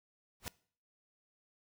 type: noise with exponential growth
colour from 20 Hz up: pink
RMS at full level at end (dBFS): -35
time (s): 0.4-0.48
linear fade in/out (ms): 0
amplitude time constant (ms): 16
effects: noise-tail reverb RT60 0.5 s tail -22 dB re dry